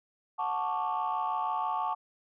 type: chord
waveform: sine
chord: D major seventh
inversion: first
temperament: equal with one note detuned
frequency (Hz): 733.2 / 880 / 1108.7 / 1174.7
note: F#5 / A5 / C#6 / D6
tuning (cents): -16 / 0 / 0 / 0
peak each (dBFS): -34 / -31 / -33 / -36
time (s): 0.38-1.95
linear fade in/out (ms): 20
effects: tanh soft clip ceiling -22 dBFS